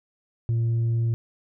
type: tone with tanh clipping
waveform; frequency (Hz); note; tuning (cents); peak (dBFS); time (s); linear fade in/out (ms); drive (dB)
sine; 115.5; A#2; -16; -21; 0.49-1.14; 0; 2
effects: none